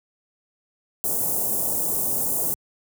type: band-stop noise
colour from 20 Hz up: white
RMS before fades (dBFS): -24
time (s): 1.04-2.54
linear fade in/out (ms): 0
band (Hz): 780 to 8200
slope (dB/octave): 24
effects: high-pass 80 Hz 12 dB/octave